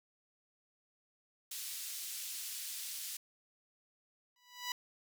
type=band-pass noise; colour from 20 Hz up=white; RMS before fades=-43 dBFS; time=1.51-3.17 s; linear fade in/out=5 ms; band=3000 to 14000 Hz; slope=12 dB/octave
type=tone with exponential growth; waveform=10% pulse; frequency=984 Hz; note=B5; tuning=7 cents flat; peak=-25 dBFS; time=4.36-4.72 s; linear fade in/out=2 ms; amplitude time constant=77 ms
effects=none